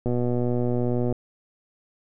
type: click train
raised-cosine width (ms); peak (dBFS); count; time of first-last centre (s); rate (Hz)
2; -13; 131; 0.06-1.126; 122
effects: none